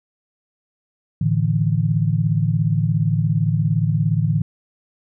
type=chord; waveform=sine; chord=A suspended fourth; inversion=none; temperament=equal with one note detuned; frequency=110 / 146.83 / 163.96 Hz; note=A2 / D3 / E3; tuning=0 / 0 / -9 cents; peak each=-20 dBFS; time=1.21-4.42 s; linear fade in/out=5 ms; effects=none